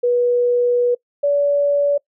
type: tone pair in turn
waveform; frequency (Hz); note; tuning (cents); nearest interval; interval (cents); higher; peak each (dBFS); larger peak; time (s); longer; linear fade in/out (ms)
sine; 486.4 / 572.9; B4 / D5; -26 / -43; minor third; 283; second; -13; neither; 0.03-0.95 / 1.23-1.98; first; 10
effects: noise-tail reverb RT60 0.1 s tail -23 dB re dry